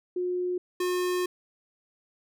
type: tone pair in turn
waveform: sine / square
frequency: 360 / 360 Hz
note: F#4 / F#4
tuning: -47 / -47 cents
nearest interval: unison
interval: 0 cents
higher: neither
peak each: -26 dBFS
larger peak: neither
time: 0.16-0.58 / 0.8-1.26 s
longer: second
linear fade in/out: 5 ms
effects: none